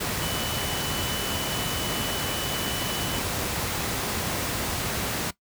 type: tone in noise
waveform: sine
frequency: 2984 Hz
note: F#7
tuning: 14 cents sharp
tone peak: -35 dBFS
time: 0.21-3.19 s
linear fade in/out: 10 ms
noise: pink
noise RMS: -28 dBFS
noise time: 0-5.31 s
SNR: -10 dB
effects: noise-tail reverb RT60 0.1 s tail -18 dB re dry + high-pass 60 Hz 12 dB/octave